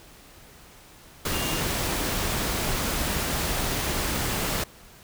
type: tone in noise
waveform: sine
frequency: 2812 Hz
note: F7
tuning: 11 cents sharp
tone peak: -35 dBFS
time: 1.33-1.61 s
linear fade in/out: 5 ms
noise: pink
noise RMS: -27 dBFS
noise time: 1.25-4.64 s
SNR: -11 dB
effects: pink hiss -50 dBFS RMS until 5.03 s